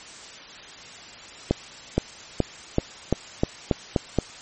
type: accelerating click train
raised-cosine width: 2 ms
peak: -5 dBFS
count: 9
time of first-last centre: 1.51-4.187 s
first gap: 470 ms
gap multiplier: 0.9
effects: white hiss -42 dBFS RMS until 4.41 s + MP3 32 kbps